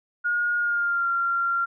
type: tone with pitch glide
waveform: sine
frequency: 1433 to 1380.2 Hz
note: F6 to F6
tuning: +44 to -21 cents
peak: -21 dBFS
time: 0.24-1.66 s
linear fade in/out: 20 ms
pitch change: -65 cents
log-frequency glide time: 0.57-1.08 s
effects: none